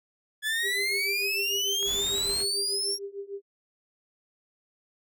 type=exponential sweep; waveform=30% pulse; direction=up; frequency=1704 to 5640 Hz; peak=-23 dBFS; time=0.42-2.99 s; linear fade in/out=50 ms
type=tone with tremolo; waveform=sine; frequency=398.6 Hz; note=G4; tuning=29 cents sharp; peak=-31 dBFS; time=0.62-3.42 s; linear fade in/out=50 ms; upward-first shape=triangle; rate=6.7 Hz; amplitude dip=95%
type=clicks; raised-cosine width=0.3 ms; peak=-25 dBFS; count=5; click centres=1.829 / 2.067 / 2.181 / 2.298 / 2.403 s
type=noise; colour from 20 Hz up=pink; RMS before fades=-40 dBFS; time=1.84-2.46 s; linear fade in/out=50 ms
effects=none